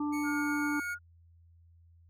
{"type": "harmonic tone", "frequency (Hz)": 295, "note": "D4", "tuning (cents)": 8, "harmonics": [1, 3, 4], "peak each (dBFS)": [-30, -40, -42], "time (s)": [0, 0.8], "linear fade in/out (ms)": 5}
{"type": "tone", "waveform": "45% pulse", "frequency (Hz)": 2220, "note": "C#7", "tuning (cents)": 2, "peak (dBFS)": -40, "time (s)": [0.12, 0.95], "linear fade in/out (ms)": 20}
{"type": "tone with tremolo", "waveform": "sine", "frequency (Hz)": 1429, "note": "F6", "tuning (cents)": 39, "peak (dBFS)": -33, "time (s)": [0.23, 0.99], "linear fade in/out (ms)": 50, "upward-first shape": "sine", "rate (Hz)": 7.8, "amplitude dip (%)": 25}
{"effects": ["added 84 Hz sine -57 dBFS peak until 2.09 s"]}